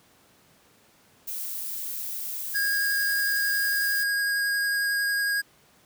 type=noise; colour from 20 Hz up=violet; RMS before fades=-33 dBFS; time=1.27-4.04 s; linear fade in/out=10 ms
type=tone with vibrato; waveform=square; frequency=1636 Hz; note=G#6; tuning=26 cents flat; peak=-24 dBFS; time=2.54-5.42 s; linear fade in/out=20 ms; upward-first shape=sine; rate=11 Hz; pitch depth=10 cents each way
effects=pink hiss -59 dBFS RMS until 5.85 s + high-pass 100 Hz 12 dB/octave